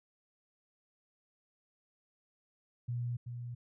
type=tone with echo; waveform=sine; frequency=120.7 Hz; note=B2; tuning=39 cents flat; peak=-33 dBFS; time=2.88-3.17 s; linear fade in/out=10 ms; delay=380 ms; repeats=1; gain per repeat=-6 dB; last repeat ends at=3.55 s; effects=none